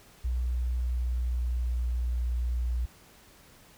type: tone with pitch glide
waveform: sine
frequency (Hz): 61.3 to 60.39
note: B1 to B1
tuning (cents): -12 to -38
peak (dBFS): -26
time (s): 0.24-2.86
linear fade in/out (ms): 10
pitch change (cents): -26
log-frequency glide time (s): 0.8-1.99
effects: pink hiss -56 dBFS RMS until 3.77 s